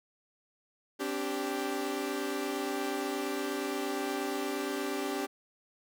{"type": "chord", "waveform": "sawtooth", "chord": "C suspended second", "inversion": "none", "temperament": "equal with one note detuned", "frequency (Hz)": [261.6, 290.1, 392], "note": ["C4", "D4", "G4"], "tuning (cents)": [0, -21, 0], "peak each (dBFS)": [-35, -32, -31], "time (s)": [0.99, 5.27], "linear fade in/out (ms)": 20, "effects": []}